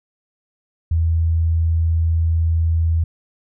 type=tone; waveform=sine; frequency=82.1 Hz; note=E2; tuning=6 cents flat; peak=-14 dBFS; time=0.91-3.04 s; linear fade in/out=5 ms; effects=none